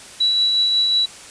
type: tone with tremolo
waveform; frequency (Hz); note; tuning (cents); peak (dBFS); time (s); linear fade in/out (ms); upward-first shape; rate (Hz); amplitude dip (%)
sine; 3928; B7; -10; -13; 0.2-1.06; 10; triangle; 5.5; 30
effects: white hiss -39 dBFS RMS until 1.3 s + resampled to 22050 Hz